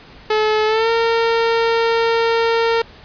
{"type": "tone with pitch glide", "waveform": "sawtooth", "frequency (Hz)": [430.6, 458.8], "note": ["A4", "A#4"], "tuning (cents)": [-37, -28], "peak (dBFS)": -10, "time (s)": [0.3, 2.82], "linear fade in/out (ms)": 5, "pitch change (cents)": 109, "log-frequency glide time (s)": [0.66, 0.9], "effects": ["pink hiss -42 dBFS RMS until 3.04 s", "resampled to 11025 Hz"]}